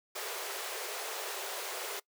pink high-pass noise, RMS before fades -39 dBFS, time 0.15-2 s, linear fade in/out 10 ms, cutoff 370 Hz, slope 96 dB/octave, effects noise-tail reverb RT60 0.1 s tail -22 dB re dry

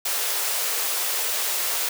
white high-pass noise, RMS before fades -25 dBFS, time 0.05-1.89 s, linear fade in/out 5 ms, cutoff 380 Hz, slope 48 dB/octave, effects none

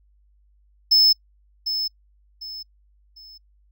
triangle tone with echo, 5230 Hz, E8, 15 cents flat, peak -11 dBFS, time 0.91-1.13 s, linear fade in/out 10 ms, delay 750 ms, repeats 3, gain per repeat -10 dB, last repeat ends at 3.38 s, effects noise-tail reverb RT60 0.1 s tail -26 dB re dry + added 50 Hz sine -56 dBFS peak until 3.71 s

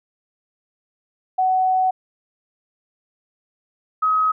sine tone pair in turn, 748 / 1269.7 Hz, F#5 / D#6, +19 / +35 cents, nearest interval major sixth, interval 916 cents, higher second, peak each -15 dBFS, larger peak neither, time 1.38-1.91 / 4.02-4.32 s, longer first, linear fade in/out 10 ms, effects none

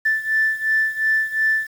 sine beating tone pair, 1760 / 1762.8 Hz, A6 / A6, 0 / +3 cents, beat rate 2.8 Hz, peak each -18 / -21 dBFS, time 0.05-1.67 s, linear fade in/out 10 ms, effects tanh soft clip ceiling -10 dBFS + 7-bit

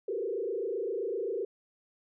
sine tone with frequency modulation, 426.9 Hz, G#4, 48 cents sharp, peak -30 dBFS, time 0.08-1.45 s, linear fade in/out 5 ms, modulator 27.7 Hz, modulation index 2.2, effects none

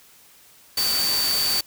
sine tone in noise, 4575 Hz, D8, 46 cents flat, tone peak -21 dBFS, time 0.77-1.61 s, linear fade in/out 5 ms, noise white, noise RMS -26 dBFS, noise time 0.77-1.61 s, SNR +2 dB, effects white hiss -52 dBFS RMS until 1.66 s

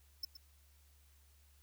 square tone with echo, 5300 Hz, E8, 9 cents sharp, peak -37 dBFS, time 0.23-0.25 s, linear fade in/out 5 ms, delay 120 ms, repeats 1, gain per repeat -12 dB, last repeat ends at 0.37 s, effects added 71 Hz sine -64 dBFS peak until 1.62 s + white hiss -71 dBFS RMS until 1.62 s

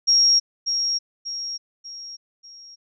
sine tone with echo, 5588 Hz, F8, in tune, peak -13 dBFS, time 0.07-0.4 s, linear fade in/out 20 ms, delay 590 ms, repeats 4, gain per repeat -7 dB, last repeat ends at 2.76 s, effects none

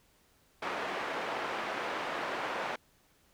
pink band-pass noise, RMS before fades -36 dBFS, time 0.62-2.76 s, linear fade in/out 5 ms, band 500 to 2000 Hz, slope 12 dB/octave, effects pink hiss -67 dBFS RMS until 3.33 s

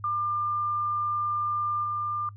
sine tone with level steps, 1197 Hz, D6, 33 cents sharp, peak -25 / -27 dBFS, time 0.04-2.29 s, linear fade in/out 2 ms, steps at 1.83 s, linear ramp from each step 20 ms, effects noise-tail reverb RT60 0.1 s tail -23 dB re dry + added 102 Hz sine -42 dBFS peak until 2.36 s

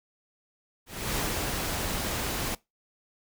pink noise with ADSR envelope, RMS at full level -29 dBFS, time 0.86-2.55 s, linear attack 290 ms, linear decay 290 ms, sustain -2 dB, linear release 5 ms, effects noise-tail reverb RT60 0.2 s tail -22 dB re dry

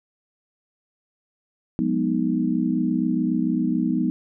sine chord, G# minor seventh, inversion third, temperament equal with one note detuned, 180.25 / 207.7 / 246.9 / 311.1 Hz, F#3 / G#3 / B3 / D#4, -45 / 0 / 0 / 0 cents, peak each -26 / -27 / -23 / -25 dBFS, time 1.79-4.1 s, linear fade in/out 0 ms, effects none

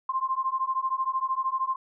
sine beating tone pair, 1046.5 / 1059.5 Hz, C6 / C6, 0 / +21 cents, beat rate 13 Hz, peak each -28 dBFS, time 0.09-1.76 s, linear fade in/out 5 ms, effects none

